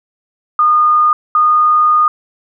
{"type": "tone pair in turn", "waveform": "sine", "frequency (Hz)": [1222, 1227], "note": ["D#6", "D#6"], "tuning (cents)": [-32, -25], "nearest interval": "unison", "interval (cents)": 7, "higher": "second", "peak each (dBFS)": -7, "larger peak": "neither", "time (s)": [[0.59, 1.13], [1.35, 2.08]], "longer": "second", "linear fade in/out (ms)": 2, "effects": []}